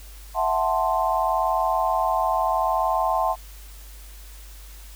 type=chord; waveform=sine; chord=F# half-diminished seventh; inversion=third; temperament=equal; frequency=659.3 / 740 / 880 / 1046.5 Hz; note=E5 / F#5 / A5 / C6; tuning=0 / 0 / 0 / 0 cents; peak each=-25 dBFS; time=0.34-3.36 s; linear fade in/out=50 ms; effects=added 50 Hz sine -40 dBFS peak until 4.95 s + white hiss -48 dBFS RMS until 4.95 s